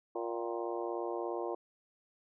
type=harmonic tone with a mistuned harmonic; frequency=117 Hz; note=A#2; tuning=7 cents sharp; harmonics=3 / 4 / 5 / 6 / 7 / 8 / 9; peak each=-38 / -40 / -42 / -44 / -45 / -46 / -47 dBFS; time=0.15-1.55 s; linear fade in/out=5 ms; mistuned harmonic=7; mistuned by=-73 cents; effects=none